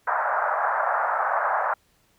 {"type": "band-pass noise", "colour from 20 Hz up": "pink", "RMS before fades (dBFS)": -24, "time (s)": [0.07, 1.74], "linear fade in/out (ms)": 5, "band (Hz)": [620, 1600], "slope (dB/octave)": 48, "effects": ["pink hiss -64 dBFS RMS until 2.18 s"]}